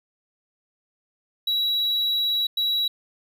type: tone bursts at uneven times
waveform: triangle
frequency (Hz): 3894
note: B7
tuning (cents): -25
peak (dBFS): -19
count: 2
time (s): 1.47-2.47 / 2.57-2.88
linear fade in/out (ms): 5
effects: none